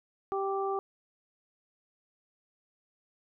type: harmonic tone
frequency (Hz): 390.9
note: G4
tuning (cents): -5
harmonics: 1 / 2 / 3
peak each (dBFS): -31 / -34 / -36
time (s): 0.32-0.79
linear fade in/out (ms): 0
effects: none